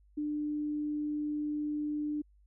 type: tone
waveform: sine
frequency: 298.1 Hz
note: D4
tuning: 26 cents sharp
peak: -31 dBFS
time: 0.17-2.22 s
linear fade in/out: 10 ms
effects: added 50 Hz sine -60 dBFS peak until 2.46 s